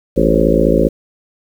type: harmonic tone with a mistuned harmonic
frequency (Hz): 55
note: A1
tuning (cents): 0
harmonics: 1 / 3 / 4 / 5 / 6 / 7 / 8 / 9 / 10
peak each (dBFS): -18 / -18 / -18 / -18 / -18 / -18 / -18 / -18 / -18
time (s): 0.16-0.89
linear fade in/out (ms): 20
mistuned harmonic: 9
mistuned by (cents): +55
effects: 7-bit